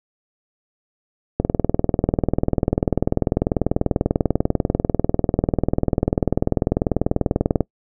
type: click train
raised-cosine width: 2 ms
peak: -3 dBFS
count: 127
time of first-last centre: 1.4-7.607 s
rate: 20.3 Hz
effects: noise-tail reverb RT60 0.1 s tail -24 dB re dry